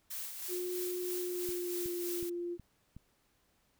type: noise with tremolo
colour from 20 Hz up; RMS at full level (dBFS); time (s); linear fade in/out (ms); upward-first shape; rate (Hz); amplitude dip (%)
blue; -40; 0.1-2.3; 10; sine; 3.1; 45
type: tone with pitch glide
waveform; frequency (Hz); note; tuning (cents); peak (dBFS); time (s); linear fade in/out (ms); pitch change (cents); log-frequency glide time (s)
sine; 359.7 to 348; F#4 to F4; -49 to -6; -35; 0.48-2.58; 50; -57; 1.07-2.28
type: click train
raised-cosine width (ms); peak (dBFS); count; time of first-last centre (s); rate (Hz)
5; -36; 5; 1.49-2.966; 2.71
effects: pink hiss -73 dBFS RMS until 3.79 s